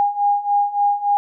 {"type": "beating tone pair", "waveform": "sine", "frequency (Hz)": [813, 816.5], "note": ["G#5", "G#5"], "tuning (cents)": [-37, -30], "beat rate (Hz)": 3.5, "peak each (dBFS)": [-20, -17], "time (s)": [0, 1.17], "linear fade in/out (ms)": 0, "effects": []}